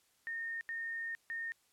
sine tone bursts at uneven times, 1833 Hz, A#6, 30 cents flat, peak -37 dBFS, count 3, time 0.27-0.61 / 0.69-1.15 / 1.3-1.52 s, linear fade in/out 0 ms, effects white hiss -72 dBFS RMS until 1.72 s + low-pass 12000 Hz 12 dB/octave

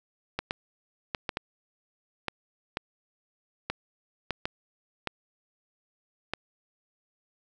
clicks, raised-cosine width 0.3 ms, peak -13 dBFS, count 12, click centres 0.39 / 0.509 / 1.148 / 1.292 / 1.371 / 2.283 / 2.771 / 3.7 / 4.307 / 4.455 / 5.073 / 6.336 s, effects none

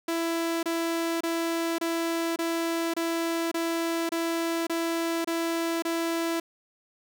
sawtooth tone bursts, 332.7 Hz, E4, 16 cents sharp, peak -22 dBFS, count 11, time 0.08-6.4 s, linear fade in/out 5 ms, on 550 ms, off 27 ms, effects none

